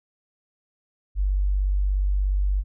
sine tone, 48.45 Hz, G1, 20 cents flat, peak -19 dBFS, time 1.15-2.64 s, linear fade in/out 50 ms, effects none

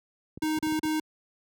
clicks, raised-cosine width 3 ms, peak -27 dBFS, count 8, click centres 0.375 / 0.434 / 0.574 / 0.628 / 0.669 / 0.723 / 0.789 / 0.852 s
square tone bursts, 311.1 Hz, D#4, in tune, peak -26 dBFS, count 3, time 0.42-1 s, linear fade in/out 5 ms, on 170 ms, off 35 ms
effects high-pass 80 Hz 12 dB/octave

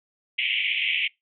pink band-pass noise, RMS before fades -25 dBFS, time 0.38-1.08 s, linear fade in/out 10 ms, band 2100 to 3200 Hz, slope 96 dB/octave, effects noise-tail reverb RT60 0.2 s tail -26 dB re dry

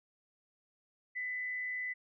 sine tone with frequency modulation, 2000 Hz, B6, 21 cents sharp, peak -35 dBFS, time 1.15-1.94 s, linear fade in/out 20 ms, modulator 128 Hz, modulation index 0.27, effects none

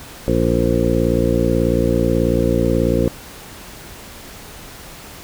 harmonic tone, 58.3 Hz, A#1, 1 cent sharp, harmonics 1 / 2 / 3 / 4 / 5 / 6 / 8 / 9, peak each -22 / -22 / -22 / -22 / -22 / -22 / -22 / -22 dBFS, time 0.28-3.08 s, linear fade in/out 0 ms, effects pink hiss -37 dBFS RMS until 5.23 s

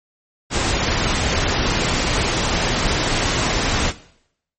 pink noise, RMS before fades -19 dBFS, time 0.5-3.93 s, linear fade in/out 50 ms, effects noise-tail reverb RT60 0.7 s tail -17 dB re dry + MP3 32 kbps

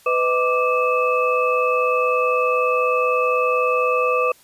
sine tone cluster, 500 / 630 / 1174 / 2597 Hz, B4 / D#5 / D6 / E7, +21 / +21 / -1 / -26 cents, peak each -19 / -28 / -20 / -25 dBFS, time 0.06-4.32 s, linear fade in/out 5 ms, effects white hiss -52 dBFS RMS until 4.43 s + resampled to 32000 Hz

